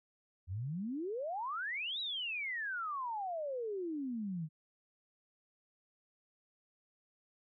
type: exponential two-way sweep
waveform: sine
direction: up then down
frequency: 83.6 to 3951 to 149.7 Hz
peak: -36 dBFS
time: 0.47-4.49 s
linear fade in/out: 50 ms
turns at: 2 s
effects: none